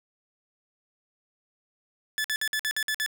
sawtooth tone bursts, 1732 Hz, A6, 28 cents flat, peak -22 dBFS, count 8, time 2.18-3.062 s, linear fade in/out 0 ms, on 63 ms, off 54 ms, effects none

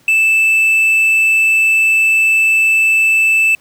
triangle tone with quantisation, 2637 Hz, E7, in tune, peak -7 dBFS, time 0.08-3.55 s, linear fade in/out 2 ms, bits 6, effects pink hiss -51 dBFS RMS until 3.6 s + high-pass 60 Hz 12 dB/octave

